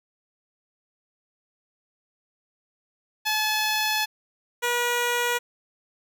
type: tone pair in turn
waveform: 10% pulse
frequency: 859 / 482.1 Hz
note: A5 / B4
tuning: -42 / -42 cents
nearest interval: minor seventh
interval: 1000 cents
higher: first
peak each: -14 dBFS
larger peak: neither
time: 3.25-4.06 / 4.62-5.39 s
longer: first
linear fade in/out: 20 ms
effects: none